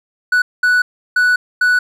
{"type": "tone bursts at uneven times", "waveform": "triangle", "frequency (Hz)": 1480, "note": "F#6", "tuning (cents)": 0, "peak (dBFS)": -8, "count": 4, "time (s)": [[0.32, 0.42], [0.63, 0.82], [1.16, 1.36], [1.61, 1.79]], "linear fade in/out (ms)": 5, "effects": []}